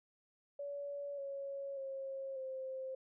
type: tone with pitch steps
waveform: sine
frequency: 569 / 554.1 / 539.6 / 525.4 Hz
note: C#5 / C#5 / C#5 / C5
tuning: +45 / -1 / -47 / +7 cents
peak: -40 dBFS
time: 0.59-2.95 s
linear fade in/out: 5 ms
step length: 590 ms
effects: none